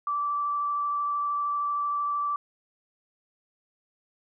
sine tone with vibrato, 1163 Hz, D6, 17 cents flat, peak -25 dBFS, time 0.07-2.36 s, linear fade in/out 2 ms, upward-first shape triangle, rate 13 Hz, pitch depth 9 cents each way, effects none

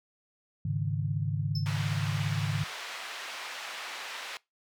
sine chord, Ab suspended fourth, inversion none, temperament just, 103.83 / 138.43 / 155.74 Hz, Ab2 / Db3 / Eb3, 0 / -2 / +2 cents, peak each -32 dBFS, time 0.65-2.64 s, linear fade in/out 5 ms
triangle tone with exponential decay, 5270 Hz, E8, 1 cent flat, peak -32 dBFS, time 1.55-1.74 s, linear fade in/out 5 ms, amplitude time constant 41 ms
white band-pass noise, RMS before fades -40 dBFS, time 1.66-4.37 s, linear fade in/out 0 ms, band 730 to 3100 Hz, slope 12 dB/octave
effects noise-tail reverb RT60 0.2 s tail -22 dB re dry

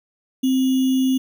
sine tone with sample-and-hold, 261.6 Hz, C4, in tune, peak -15 dBFS, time 0.43-1.18 s, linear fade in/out 10 ms, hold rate 3150 Hz, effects none

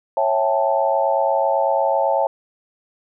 sine chord, A dominant seventh, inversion first, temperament just, 550 / 660 / 792 / 880 Hz, C#5 / E5 / G5 / A5, -14 / +2 / +18 / 0 cents, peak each -20 / -21 / -23 / -21 dBFS, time 0.17-2.27 s, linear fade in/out 2 ms, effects none

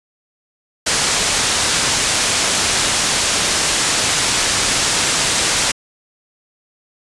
white low-pass noise, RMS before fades -17 dBFS, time 0.86-5.72 s, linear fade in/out 10 ms, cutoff 8600 Hz, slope 24 dB/octave, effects resampled to 24000 Hz

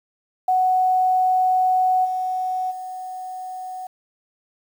sine tone with level steps, 742 Hz, F#5, 5 cents sharp, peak -15 / -21 / -29 dBFS, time 0.48-3.87 s, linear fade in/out 5 ms, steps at 2.04 / 2.7 s, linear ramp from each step 20 ms, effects 8-bit

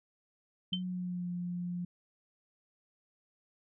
sine tone with pitch glide, 182.5 to 176.49 Hz, F#3 to F3, -24 to +18 cents, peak -34 dBFS, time 0.72-1.85 s, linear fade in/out 5 ms, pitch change -58 cents, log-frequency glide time 0.85-1.29 s
sine tone with exponential decay, 3094 Hz, G7, 23 cents flat, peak -27 dBFS, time 0.73-0.83 s, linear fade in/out 2 ms, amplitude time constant 20 ms
effects none

